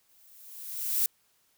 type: noise with exponential growth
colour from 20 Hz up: violet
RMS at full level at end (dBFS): -24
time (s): 0.09-1.06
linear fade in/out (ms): 2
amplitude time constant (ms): 210
effects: white hiss -69 dBFS RMS until 1.57 s